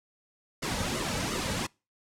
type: noise with flanger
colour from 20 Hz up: pink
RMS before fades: -31 dBFS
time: 0.62-1.67 s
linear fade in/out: 10 ms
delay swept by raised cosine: 1.2 to 2.9 ms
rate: 2.8 Hz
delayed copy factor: -0.7
effects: noise-tail reverb RT60 0.3 s tail -26 dB re dry + low-pass 9000 Hz 12 dB/octave